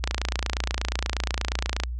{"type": "click train", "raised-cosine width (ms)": 0.2, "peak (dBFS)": -8, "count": 52, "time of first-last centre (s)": [0.04, 1.836], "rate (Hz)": 28.4, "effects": ["added 60 Hz sine -28 dBFS peak until 1.99 s", "resampled to 24000 Hz"]}